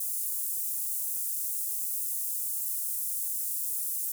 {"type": "high-pass noise", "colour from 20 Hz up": "pink", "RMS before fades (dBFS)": -32, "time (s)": [0, 4.12], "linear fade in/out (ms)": 5, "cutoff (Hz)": 9200, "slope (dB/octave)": 24, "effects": []}